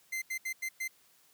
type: tone bursts at uneven times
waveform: 45% pulse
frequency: 2076 Hz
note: C7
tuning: 14 cents flat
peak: -33 dBFS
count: 5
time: 0.12-0.22 / 0.3-0.38 / 0.45-0.53 / 0.62-0.69 / 0.8-0.88 s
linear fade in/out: 10 ms
effects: white hiss -65 dBFS RMS until 1.33 s + high-pass 80 Hz 12 dB/octave